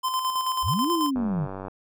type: tone with tremolo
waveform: square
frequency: 1032 Hz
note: C6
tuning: 24 cents flat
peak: -23 dBFS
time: 0.03-1.11 s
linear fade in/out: 20 ms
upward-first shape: square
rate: 9.2 Hz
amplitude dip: 45%
type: linear two-way sweep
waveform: sine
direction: up then down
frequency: 41.25 to 351.8 to 130.6 Hz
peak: -23 dBFS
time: 0.62-1.48 s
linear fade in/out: 50 ms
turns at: 0.91 s
type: click train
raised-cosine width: 1 ms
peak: -21 dBFS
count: 51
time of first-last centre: 1.16-1.682 s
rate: 95.7 Hz
effects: none

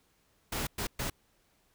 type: noise bursts at uneven times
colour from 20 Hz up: pink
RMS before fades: -34 dBFS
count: 3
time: 0.52-0.67 / 0.78-0.87 / 0.99-1.1 s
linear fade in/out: 5 ms
effects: pink hiss -70 dBFS RMS until 1.74 s

